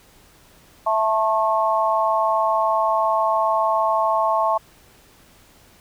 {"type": "chord", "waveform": "sine", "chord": "A major", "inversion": "second", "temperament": "equal with one note detuned", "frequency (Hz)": [659.3, 880, 1086.5], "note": ["E5", "A5", "C#6"], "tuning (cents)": [0, 0, -35], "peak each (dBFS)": -21, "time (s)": [0.86, 4.58], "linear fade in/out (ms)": 10, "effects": ["pink hiss -52 dBFS RMS until 5.8 s"]}